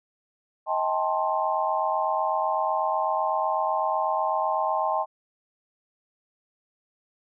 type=chord; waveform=sine; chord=A half-diminished seventh; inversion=second; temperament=just; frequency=633.6 / 792 / 880 / 1056 Hz; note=Eb5 / G5 / A5 / C6; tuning=+31 / +18 / 0 / +16 cents; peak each=-28 dBFS; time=0.66-5.06 s; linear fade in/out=50 ms; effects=none